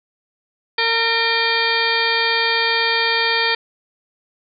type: harmonic tone with a mistuned harmonic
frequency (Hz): 458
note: A#4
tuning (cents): -31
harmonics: 1 / 2 / 3 / 4 / 5 / 7 / 8 / 9 / 10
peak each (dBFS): -25 / -24 / -28 / -21 / -22 / -25 / -26 / -31 / -24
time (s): 0.78-3.55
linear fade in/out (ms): 5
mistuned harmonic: 5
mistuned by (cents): +66
effects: none